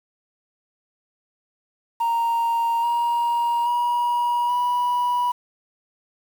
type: tone with pitch steps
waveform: sine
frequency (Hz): 929 / 944.7 / 960.7 / 976.9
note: A#5 / A#5 / B5 / B5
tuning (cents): -6 / +23 / -48 / -19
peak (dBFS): -16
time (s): 2-5.32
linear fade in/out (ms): 10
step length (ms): 830
effects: tanh soft clip ceiling -18 dBFS + 7-bit